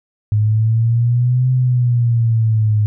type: exponential two-way sweep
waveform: sine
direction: up then down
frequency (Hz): 104.9 to 128.7 to 104.9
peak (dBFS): -11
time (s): 0.32-2.86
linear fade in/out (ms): 0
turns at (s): 1.51
effects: none